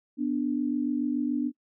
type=tone pair together; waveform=sine; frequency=246.9 / 293.9 Hz; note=B3 / D4; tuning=0 / +1 cents; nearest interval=minor third; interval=301 cents; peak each=-28 / -27 dBFS; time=0.17-1.52 s; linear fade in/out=50 ms; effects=noise-tail reverb RT60 0.1 s tail -23 dB re dry